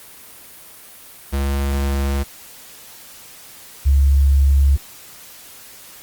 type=tone pair in turn; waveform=square / sine; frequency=69.3 / 69.3 Hz; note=C#2 / C#2; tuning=0 / 0 cents; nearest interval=unison; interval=0 cents; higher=neither; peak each=-18 / -10 dBFS; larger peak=second; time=1.32-2.24 / 3.85-4.77 s; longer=neither; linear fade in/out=20 ms; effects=white hiss -41 dBFS RMS until 6.02 s + Opus 32 kbps

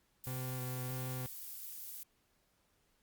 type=noise; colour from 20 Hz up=violet; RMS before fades=-46 dBFS; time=0.24-2.03 s; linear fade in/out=0 ms
type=tone with vibrato; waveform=40% pulse; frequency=127.5 Hz; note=C3; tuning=44 cents flat; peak=-38 dBFS; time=0.27-1.26 s; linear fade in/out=0 ms; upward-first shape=square; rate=1.6 Hz; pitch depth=10 cents each way
effects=pink hiss -75 dBFS RMS until 3.02 s + Opus 48 kbps

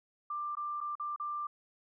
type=tone with dropouts; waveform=sine; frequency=1185 Hz; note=D6; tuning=15 cents sharp; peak=-34 dBFS; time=0.3-1.47 s; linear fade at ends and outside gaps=5 ms; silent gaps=0.553-0.569 / 0.805-0.811 / 0.954-0.997 / 1.162-1.198 s; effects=none

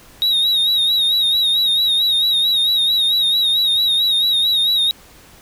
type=tone with vibrato; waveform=triangle; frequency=3788 Hz; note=A#7; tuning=27 cents sharp; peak=-12 dBFS; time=0.22-4.91 s; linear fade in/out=0 ms; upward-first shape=sine; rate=4.5 Hz; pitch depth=64 cents each way; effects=pink hiss -45 dBFS RMS until 5.41 s

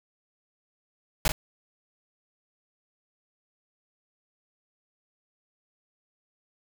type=noise with echo; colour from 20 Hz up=pink; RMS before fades=-23 dBFS; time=1.25-1.28 s; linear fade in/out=2 ms; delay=40 ms; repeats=1; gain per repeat=-6 dB; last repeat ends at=1.32 s; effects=none

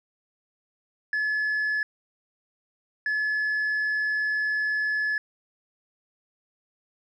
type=tone pair in turn; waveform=sine; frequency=1714 / 1714 Hz; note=A6 / A6; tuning=-46 / -46 cents; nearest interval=unison; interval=0 cents; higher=neither; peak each=-21 dBFS; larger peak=neither; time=1.13-1.83 / 3.06-5.18 s; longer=second; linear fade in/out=2 ms; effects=tanh soft clip ceiling -22 dBFS

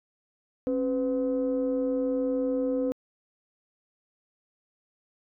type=tone pair together; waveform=sine; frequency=270 / 503 Hz; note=C#4 / B4; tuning=-45 / +32 cents; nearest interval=major seventh; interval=1077 cents; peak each=-26 dBFS; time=0.67-2.92 s; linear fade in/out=0 ms; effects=tanh soft clip ceiling -19 dBFS

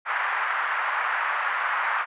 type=band-pass noise; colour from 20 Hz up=pink; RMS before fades=-26 dBFS; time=0.05-2.06 s; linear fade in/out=50 ms; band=980 to 1900 Hz; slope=24 dB/octave; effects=resampled to 8000 Hz

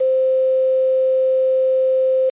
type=tone with quantisation; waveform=sine; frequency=522 Hz; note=C5; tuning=4 cents flat; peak=-13 dBFS; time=0-2.3 s; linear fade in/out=10 ms; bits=6; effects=resampled to 8000 Hz

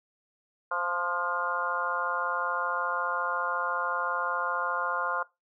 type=harmonic tone with a mistuned harmonic; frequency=174.61 Hz; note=F3; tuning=in tune; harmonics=3 / 4 / 5 / 6 / 7 / 8; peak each=-37 / -38 / -38 / -32 / -35 / -32 dBFS; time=0.71-5.23 s; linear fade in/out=5 ms; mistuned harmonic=8; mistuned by=+24 cents; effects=noise-tail reverb RT60 0.2 s tail -19 dB re dry

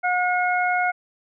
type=harmonic tone; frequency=722 Hz; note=F#5; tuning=43 cents flat; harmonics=1 / 2 / 3; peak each=-21 / -24 / -26 dBFS; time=0.03-0.92 s; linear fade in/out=20 ms; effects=none

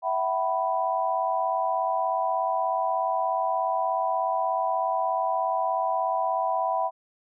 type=chord; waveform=sine; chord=E suspended second; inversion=none; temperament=equal with one note detuned; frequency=659.3 / 756 / 987.8 Hz; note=E5 / F#5 / B5; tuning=0 / +37 / 0 cents; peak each=-28 / -27 / -27 dBFS; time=0.02-6.91 s; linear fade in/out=50 ms; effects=none

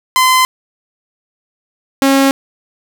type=tone pair in turn; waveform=sawtooth; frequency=1028 / 272.3 Hz; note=C6 / C#4; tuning=-31 / -31 cents; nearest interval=octave + major seventh; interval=2300 cents; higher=first; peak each=-4 dBFS; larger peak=neither; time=0.16-0.45 / 2.02-2.31 s; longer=neither; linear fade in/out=0 ms; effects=none

